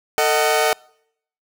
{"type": "chord", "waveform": "sawtooth", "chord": "D# diminished", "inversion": "second", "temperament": "just", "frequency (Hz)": [448, 622.3, 746.7], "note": ["A4", "D#5", "F#5"], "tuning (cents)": [31, 0, 16], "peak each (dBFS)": -16, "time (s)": [0.18, 0.73], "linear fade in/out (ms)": 0, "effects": ["noise-tail reverb RT60 0.7 s tail -26 dB re dry"]}